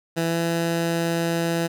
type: tone with pitch glide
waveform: 15% pulse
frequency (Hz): 165.9 to 167.63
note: E3 to E3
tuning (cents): +11 to +29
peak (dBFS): -15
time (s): 0.16-1.68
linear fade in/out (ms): 20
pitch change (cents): +18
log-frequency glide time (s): 0.27-0.36
effects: none